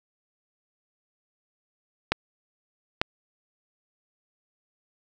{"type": "clicks", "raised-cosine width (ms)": 0.3, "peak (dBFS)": -5, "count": 2, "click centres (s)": [2.12, 3.015], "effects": []}